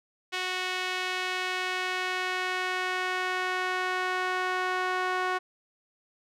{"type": "tone with band-pass filter sweep", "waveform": "sawtooth", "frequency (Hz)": 368.2, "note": "F#4", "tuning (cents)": -8, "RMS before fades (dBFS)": -30, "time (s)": [0.32, 5.39], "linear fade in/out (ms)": 20, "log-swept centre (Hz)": [2700, 1300], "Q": 1.2, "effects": []}